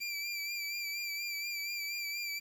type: tone with vibrato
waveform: 25% pulse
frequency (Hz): 2349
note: D7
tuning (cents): 0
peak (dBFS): -32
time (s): 0-2.4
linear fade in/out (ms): 20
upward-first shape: sine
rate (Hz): 4.2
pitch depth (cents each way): 37
effects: 10-bit